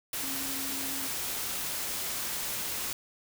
sine tone in noise, 271.2 Hz, C#4, 38 cents flat, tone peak -41 dBFS, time 0.23-1.07 s, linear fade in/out 2 ms, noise white, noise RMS -34 dBFS, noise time 0.13-2.93 s, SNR -10 dB, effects none

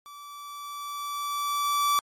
45% pulse tone with level ramp, 1158 Hz, D6, 25 cents flat, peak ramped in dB -43 to -20 dBFS, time 0.06-1.99 s, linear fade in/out 0 ms, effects MP3 64 kbps

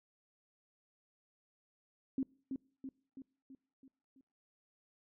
sine tone with echo, 266.5 Hz, C4, 32 cents sharp, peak -31 dBFS, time 2.18-2.23 s, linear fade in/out 2 ms, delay 330 ms, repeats 6, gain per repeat -5 dB, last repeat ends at 4.21 s, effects noise-tail reverb RT60 0.5 s tail -24 dB re dry

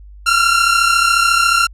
sawtooth tone pair together, 1356.9 / 1391 Hz, E6 / F6, +50 / -7 cents, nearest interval unison, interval 43 cents, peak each -10 dBFS, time 0.26-1.67 s, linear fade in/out 10 ms, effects added 50 Hz sine -35 dBFS peak until 1.73 s + low-pass 10000 Hz 12 dB/octave

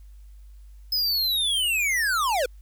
square linear sweep, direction down, 5120 to 463.2 Hz, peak -22 dBFS, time 0.92-2.46 s, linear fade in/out 5 ms, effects added 50 Hz sine -43 dBFS peak until 2.61 s + white hiss -67 dBFS RMS until 2.61 s

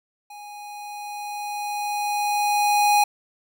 square tone with level ramp, 827 Hz, G#5, 8 cents flat, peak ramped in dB -39 to -15 dBFS, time 0.3-3.04 s, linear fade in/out 5 ms, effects none

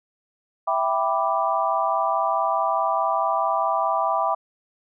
sine chord, E minor seventh, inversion none, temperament equal, 659.3 / 784 / 987.8 / 1174.7 Hz, E5 / G5 / B5 / D6, 0 / 0 / 0 / 0 cents, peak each -25 dBFS, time 0.67-4.35 s, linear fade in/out 10 ms, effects none

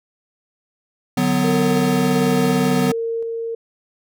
square chord, B minor, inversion first, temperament equal with one note detuned, 146.83 / 185 / 249.7 Hz, D3 / F#3 / B3, 0 / 0 / +19 cents, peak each -24 / -21 / -19 dBFS, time 1.17-2.92 s, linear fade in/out 5 ms
sine tone with tremolo, 458.3 Hz, A#4, 29 cents flat, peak -20 dBFS, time 1.44-3.55 s, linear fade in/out 5 ms, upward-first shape square, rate 1.4 Hz, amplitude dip 25%
effects none

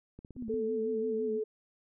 click train, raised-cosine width 3 ms, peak -34 dBFS, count 7, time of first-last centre 0.19-0.541 s, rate 17.1 Hz
sine tone with vibrato, 235.8 Hz, A#3, 20 cents sharp, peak -36 dBFS, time 0.35-1.41 s, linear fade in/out 50 ms, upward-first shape sine, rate 5.9 Hz, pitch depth 130 cents each way
sine tone with pitch glide, 439.6 to 432.5 Hz, A4 to A4, -2 to -30 cents, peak -30 dBFS, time 0.49-1.44 s, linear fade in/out 10 ms, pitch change -28 cents, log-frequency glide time 1.14-1.28 s
effects none

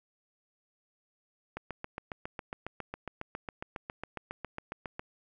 click train, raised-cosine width 0.5 ms, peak -22 dBFS, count 26, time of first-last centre 1.57-4.995 s, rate 7.3 Hz, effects none

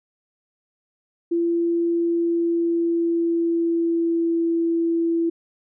sine tone with pitch glide, 339.4 to 333.8 Hz, F4 to E4, -49 to +22 cents, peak -18 dBFS, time 1.31-5.3 s, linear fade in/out 10 ms, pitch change -29 cents, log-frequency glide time 1.91-4.4 s, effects none

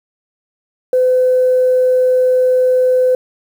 sine tone, 508 Hz, B4, 49 cents sharp, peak -8 dBFS, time 0.93-3.15 s, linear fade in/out 2 ms, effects tanh soft clip ceiling -4 dBFS + 7-bit

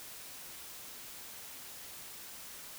silence, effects white hiss -48 dBFS RMS until 2.78 s

